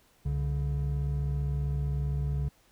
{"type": "tone pair together", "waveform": "triangle", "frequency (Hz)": [66.68, 142.1], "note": ["C2", "C#3"], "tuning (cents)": [33, 43], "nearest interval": "octave + minor second", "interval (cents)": 1310, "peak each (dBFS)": -28, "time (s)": [0.25, 2.49], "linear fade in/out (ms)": 10, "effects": ["pink hiss -64 dBFS RMS until 2.71 s"]}